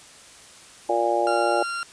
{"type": "harmonic tone", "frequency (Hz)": 117.2, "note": "A#2", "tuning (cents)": 10, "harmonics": [3, 4, 5, 6, 7], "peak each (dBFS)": [-26, -29, -24, -28, -24], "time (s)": [0.89, 1.63], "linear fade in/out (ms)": 5}
{"type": "tone", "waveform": "40% pulse", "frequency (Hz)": 1383, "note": "F6", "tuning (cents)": -17, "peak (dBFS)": -26, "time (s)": [1.27, 1.83], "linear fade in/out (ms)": 0}
{"effects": ["white hiss -47 dBFS RMS until 1.92 s", "resampled to 22050 Hz"]}